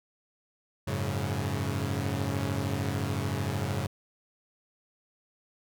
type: chord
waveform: sawtooth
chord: F# suspended second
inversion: none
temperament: equal with one note detuned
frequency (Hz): 92.5 / 105.89 / 138.59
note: F#2 / G#2 / C#3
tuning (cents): 0 / +34 / 0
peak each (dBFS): -29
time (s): 0.87-3.87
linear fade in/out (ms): 10
effects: none

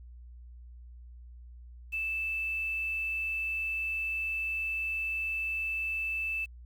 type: tone with quantisation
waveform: sine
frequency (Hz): 2637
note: E7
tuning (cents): 0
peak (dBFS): -30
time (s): 1.92-6.46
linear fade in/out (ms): 20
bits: 9
effects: added 60 Hz sine -46 dBFS peak until 6.65 s

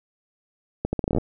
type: accelerating click train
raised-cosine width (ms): 2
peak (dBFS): -10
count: 11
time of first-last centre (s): 0.85-1.183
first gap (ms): 80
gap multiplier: 0.78
effects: none

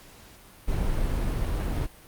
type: noise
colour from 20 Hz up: brown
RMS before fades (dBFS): -26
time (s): 0.67-1.87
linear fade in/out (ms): 20
effects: pink hiss -51 dBFS RMS until 2.07 s + Opus 48 kbps

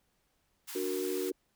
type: high-pass noise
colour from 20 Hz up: white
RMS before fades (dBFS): -43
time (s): 0.67-1.31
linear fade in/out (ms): 20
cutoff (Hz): 800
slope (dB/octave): 96
type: chord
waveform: sine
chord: D augmented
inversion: none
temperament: equal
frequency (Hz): 293.7 / 370 / 466.2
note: D4 / F#4 / A#4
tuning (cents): 0 / 0 / 0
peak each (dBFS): -38 / -33 / -38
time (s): 0.75-1.32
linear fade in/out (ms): 5
effects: pink hiss -75 dBFS RMS until 1.55 s

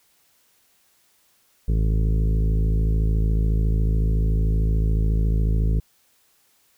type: harmonic tone with a mistuned harmonic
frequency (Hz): 53.8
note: A1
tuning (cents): -38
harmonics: 1 / 2 / 3 / 4 / 5 / 6 / 7 / 8 / 9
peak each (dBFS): -18 / -26 / -27 / -38 / -38 / -43 / -42 / -39 / -47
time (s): 1.68-5.8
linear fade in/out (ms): 5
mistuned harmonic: 1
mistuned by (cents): -18
effects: white hiss -62 dBFS RMS until 6.77 s

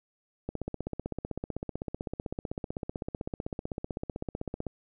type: click train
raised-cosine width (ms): 2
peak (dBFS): -20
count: 67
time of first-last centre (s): 0.49-4.667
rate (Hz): 15.8
effects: none

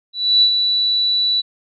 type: tone with ADSR envelope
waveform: sine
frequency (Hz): 3951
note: B7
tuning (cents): 0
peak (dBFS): -8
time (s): 0.13-1.42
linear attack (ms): 290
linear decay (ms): 79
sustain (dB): -6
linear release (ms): 24
effects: none

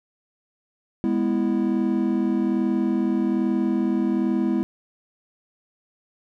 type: chord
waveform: triangle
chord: E major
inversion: first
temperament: just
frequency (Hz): 206 / 247.2 / 329.6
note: G#3 / B3 / E4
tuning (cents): -14 / +2 / 0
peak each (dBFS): -22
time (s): 1.04-4.63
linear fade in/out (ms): 0
effects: none

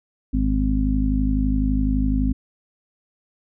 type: harmonic tone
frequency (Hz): 51.91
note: G#1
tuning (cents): 0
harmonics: 1 / 2 / 3 / 4 / 5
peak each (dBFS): -20 / -30 / -30 / -27 / -22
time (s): 0.33-2.33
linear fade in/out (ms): 10
effects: none

